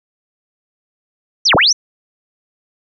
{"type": "linear two-way sweep", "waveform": "sine", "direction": "down then up", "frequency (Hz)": [6272, 55.8, 6272], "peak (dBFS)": -8, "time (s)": [1.45, 1.73], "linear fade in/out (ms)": 10, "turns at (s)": 1.55, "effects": []}